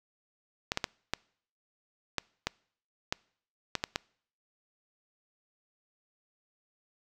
clicks, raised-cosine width 0.2 ms, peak -11 dBFS, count 10, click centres 0.719 / 0.774 / 0.842 / 1.136 / 2.183 / 2.47 / 3.125 / 3.753 / 3.839 / 3.959 s, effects noise-tail reverb RT60 0.6 s tail -26 dB re dry

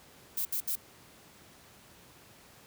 violet noise bursts, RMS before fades -32 dBFS, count 3, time 0.37-0.756 s, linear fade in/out 5 ms, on 82 ms, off 70 ms, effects pink hiss -56 dBFS RMS until 2.66 s + high-pass 80 Hz 12 dB/octave

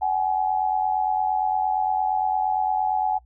sine tone pair together, 754.3 / 843 Hz, F#5 / G#5, +33 / +26 cents, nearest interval major second, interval 193 cents, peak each -23 dBFS, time 0.01-3.19 s, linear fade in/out 20 ms, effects noise-tail reverb RT60 0.1 s tail -25 dB re dry + added 60 Hz sine -51 dBFS peak until 3.25 s

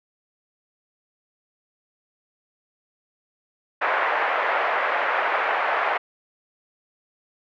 pink band-pass noise, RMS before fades -23 dBFS, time 3.81-5.98 s, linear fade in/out 10 ms, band 600 to 2100 Hz, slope 24 dB/octave, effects none

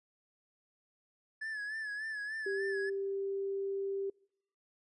triangle tone with vibrato, 1721 Hz, A6, 39 cents flat, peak -35 dBFS, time 1.41-2.9 s, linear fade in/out 10 ms, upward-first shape sine, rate 3.4 Hz, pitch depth 63 cents each way
sine tone, 392.8 Hz, G4, 4 cents sharp, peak -33 dBFS, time 2.46-4.1 s, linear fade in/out 5 ms
effects noise-tail reverb RT60 0.7 s tail -26 dB re dry + resampled to 24000 Hz

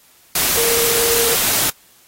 sine tone in noise, 466.2 Hz, A#4, in tune, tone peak -20 dBFS, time 0.57-1.35 s, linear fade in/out 5 ms, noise white, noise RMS -17 dBFS, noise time 0.35-1.7 s, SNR -6 dB, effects white hiss -51 dBFS RMS until 2.07 s + AAC 48 kbps

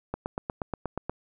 click train, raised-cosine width 1 ms, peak -16 dBFS, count 9, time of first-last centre 0.14-1.096 s, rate 8.37 Hz, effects none

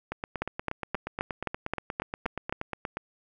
two click trains, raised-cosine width 0.5 ms, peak -13 / -17 dBFS, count 9 / 25, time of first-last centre 0.42-2.525 / 0.12-2.97 s, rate 3.8 / 8.42 Hz, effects none

